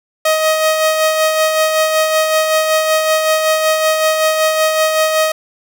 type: tone with tremolo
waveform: sawtooth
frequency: 629 Hz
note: D#5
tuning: 19 cents sharp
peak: -6 dBFS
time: 0.25-5.32 s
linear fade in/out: 5 ms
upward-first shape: sine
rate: 5.3 Hz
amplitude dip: 40%
effects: none